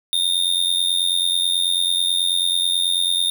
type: tone with amplitude modulation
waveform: square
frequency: 3650 Hz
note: A#7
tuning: 37 cents flat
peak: -14 dBFS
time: 0.13-3.3 s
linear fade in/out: 0 ms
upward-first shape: sine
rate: 89.2 Hz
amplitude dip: 85%
effects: none